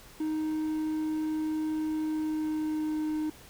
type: tone with pitch glide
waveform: triangle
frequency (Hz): 311.3 to 308.3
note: D#4 to D#4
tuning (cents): +1 to -16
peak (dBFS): -26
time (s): 0.2-3.3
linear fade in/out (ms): 5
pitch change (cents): -17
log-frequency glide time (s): 2.02-2.97
effects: pink hiss -52 dBFS RMS until 3.49 s